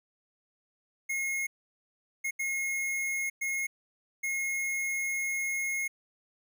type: tone bursts at uneven times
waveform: square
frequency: 2158 Hz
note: C#7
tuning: 47 cents flat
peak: -30 dBFS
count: 5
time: 1.09-1.47 / 2.24-2.31 / 2.39-3.3 / 3.41-3.67 / 4.23-5.88 s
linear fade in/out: 10 ms
effects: none